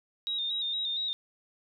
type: tone with vibrato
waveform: sine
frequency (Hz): 3729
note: A#7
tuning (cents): 0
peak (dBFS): -29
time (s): 0.27-1.13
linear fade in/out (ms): 0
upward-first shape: square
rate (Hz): 4.3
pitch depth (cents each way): 44
effects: none